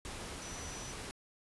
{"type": "tone in noise", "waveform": "sine", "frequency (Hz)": 5920, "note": "F#8", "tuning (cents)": 0, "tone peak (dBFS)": -48, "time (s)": [0.42, 0.92], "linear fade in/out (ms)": 0, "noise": "pink", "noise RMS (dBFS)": -44, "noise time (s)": [0.05, 1.11], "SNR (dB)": -7, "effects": ["resampled to 24000 Hz"]}